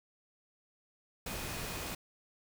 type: tone in noise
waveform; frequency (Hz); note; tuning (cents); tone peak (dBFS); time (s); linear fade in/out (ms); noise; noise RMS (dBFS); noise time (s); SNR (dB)
sine; 2489; D#7; 0; -51; 1.26-1.95; 5; pink; -40; 1.26-1.95; -14
effects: none